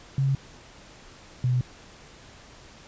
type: tone pair in turn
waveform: sine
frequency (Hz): 136 / 125.17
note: C#3 / B2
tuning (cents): -33 / +24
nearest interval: minor second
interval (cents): 143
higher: first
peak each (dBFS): -20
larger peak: neither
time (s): 0.18-0.35 / 1.44-1.61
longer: neither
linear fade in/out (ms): 2
effects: pink hiss -49 dBFS RMS until 2.87 s + resampled to 16000 Hz